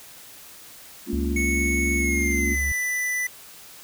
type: chord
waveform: sine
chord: Bb minor seventh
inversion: third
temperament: just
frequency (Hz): 209.8 / 233.1 / 279.7 / 349.6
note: Ab3 / Bb3 / Db4 / F4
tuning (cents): +18 / 0 / +16 / +2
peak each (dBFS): -30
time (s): 1.06-2.57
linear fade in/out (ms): 50
type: tone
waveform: triangle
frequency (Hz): 69.8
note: C#2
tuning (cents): +13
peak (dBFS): -23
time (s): 1.13-2.72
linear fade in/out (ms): 0
type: tone with pitch glide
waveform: square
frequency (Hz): 2208 to 1990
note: C#7 to B6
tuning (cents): -7 to +13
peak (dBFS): -24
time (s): 1.36-3.27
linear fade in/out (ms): 5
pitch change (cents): -180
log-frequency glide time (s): 1.97-2.66
effects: white hiss -45 dBFS RMS until 3.83 s